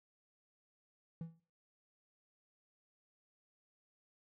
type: tone with exponential decay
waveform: triangle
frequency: 164.81 Hz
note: E3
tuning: in tune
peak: -36 dBFS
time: 1.21-1.4 s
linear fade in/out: 2 ms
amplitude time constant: 41 ms
effects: noise-tail reverb RT60 0.4 s tail -18 dB re dry